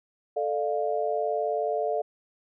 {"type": "chord", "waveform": "sine", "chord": "D minor", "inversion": "second", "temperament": "equal with one note detuned", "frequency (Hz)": [440, 599.3, 698.5], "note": ["A4", "D5", "F5"], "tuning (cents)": [0, 35, 0], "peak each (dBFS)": -29, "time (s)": [0.36, 2.02], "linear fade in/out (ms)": 10, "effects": []}